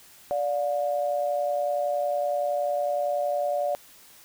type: tone pair together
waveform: sine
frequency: 583.2 / 714 Hz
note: D5 / F5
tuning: -12 / +38 cents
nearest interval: major third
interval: 350 cents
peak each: -25 / -28 dBFS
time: 0.31-3.75 s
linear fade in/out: 0 ms
effects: white hiss -52 dBFS RMS until 4.24 s